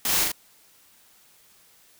white noise with echo, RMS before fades -25 dBFS, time 0.05-0.24 s, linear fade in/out 2 ms, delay 39 ms, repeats 2, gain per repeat -2 dB, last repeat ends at 0.318 s, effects white hiss -57 dBFS RMS until 1.99 s

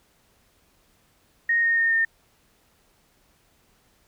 sine tone with pitch steps, 1861 / 1847.1 / 1833.3 / 1819.5 Hz, A#6 / A#6 / A#6 / A#6, -3 / -16 / -29 / -42 cents, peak -18 dBFS, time 1.49-2.05 s, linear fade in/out 5 ms, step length 140 ms, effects pink hiss -63 dBFS RMS until 4.07 s

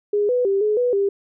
sine tone with pitch steps, 412.7 / 494.8 / 393.2 / 423.6 / 491.4 / 398 Hz, G#4 / B4 / G4 / G#4 / B4 / G4, -11 / +3 / +5 / +34 / -9 / +26 cents, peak -16 dBFS, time 0.13-1.09 s, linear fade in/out 5 ms, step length 160 ms, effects none

